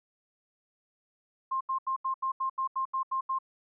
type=tone bursts; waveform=sine; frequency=1059 Hz; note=C6; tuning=21 cents sharp; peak=-27 dBFS; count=11; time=1.51-3.388 s; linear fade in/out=10 ms; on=98 ms; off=80 ms; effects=none